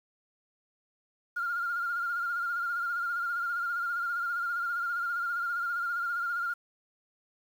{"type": "tone with vibrato", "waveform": "sine", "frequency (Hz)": 1403, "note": "F6", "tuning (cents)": 8, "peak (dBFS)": -28, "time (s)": [1.36, 6.54], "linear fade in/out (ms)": 10, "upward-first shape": "sine", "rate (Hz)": 15, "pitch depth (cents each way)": 45, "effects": ["tanh soft clip ceiling -24 dBFS", "9-bit"]}